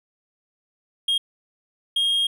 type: tone bursts at uneven times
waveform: triangle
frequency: 3245 Hz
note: G#7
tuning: 41 cents flat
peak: -17 dBFS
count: 2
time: 1.08-1.18 / 1.96-2.27 s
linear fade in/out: 5 ms
effects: none